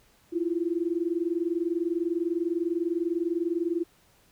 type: tone pair together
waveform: sine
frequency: 330 / 350 Hz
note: E4 / F4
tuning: +2 / +4 cents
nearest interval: minor second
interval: 102 cents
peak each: -28 dBFS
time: 0.32-3.84 s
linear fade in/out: 20 ms
effects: pink hiss -62 dBFS RMS until 4.31 s